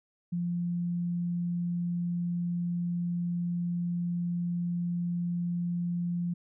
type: tone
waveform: sine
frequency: 173.9 Hz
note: F3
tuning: 7 cents flat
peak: -28 dBFS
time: 0.32-6.34 s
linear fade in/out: 10 ms
effects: none